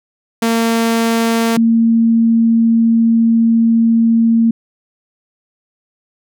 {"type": "tone pair in turn", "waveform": ["sawtooth", "sine"], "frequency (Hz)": [228.6, 228.6], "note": ["A#3", "A#3"], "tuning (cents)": [-34, -34], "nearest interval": "unison", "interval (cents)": 0, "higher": "neither", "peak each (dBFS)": -8, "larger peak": "neither", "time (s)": [[0.42, 1.57], [1.57, 4.51]], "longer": "second", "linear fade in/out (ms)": 5, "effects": []}